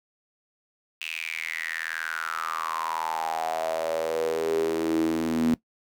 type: tone with high-pass filter sweep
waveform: sawtooth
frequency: 81 Hz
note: E2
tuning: 30 cents flat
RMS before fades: -28 dBFS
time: 1.01-5.54 s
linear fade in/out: 0 ms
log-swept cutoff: 2700 to 240 Hz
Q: 8.7
effects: noise-tail reverb RT60 0.1 s tail -18 dB re dry